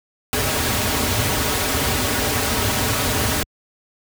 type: noise with comb filter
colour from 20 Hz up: pink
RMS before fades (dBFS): -20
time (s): 0.33-3.43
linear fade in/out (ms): 0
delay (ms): 5.8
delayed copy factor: -0.65
effects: high-pass 60 Hz 12 dB/octave